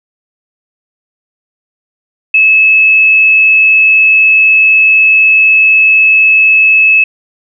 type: tone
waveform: sine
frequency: 2596 Hz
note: E7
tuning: 27 cents flat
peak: -3 dBFS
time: 2.34-7.04 s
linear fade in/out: 5 ms
effects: none